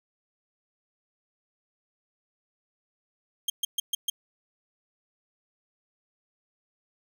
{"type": "tone bursts", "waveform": "sawtooth", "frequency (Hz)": 3200, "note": "G7", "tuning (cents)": 35, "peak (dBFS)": -21, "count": 5, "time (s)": [3.48, 4.1], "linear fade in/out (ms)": 5, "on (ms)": 20, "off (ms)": 130, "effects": []}